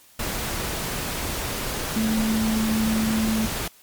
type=tone in noise; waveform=sine; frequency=220 Hz; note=A3; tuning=in tune; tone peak=-20 dBFS; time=1.96-3.46 s; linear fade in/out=5 ms; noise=pink; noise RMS=-28 dBFS; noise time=0.19-3.68 s; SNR=+5 dB; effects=white hiss -53 dBFS RMS until 3.82 s + MP3 96 kbps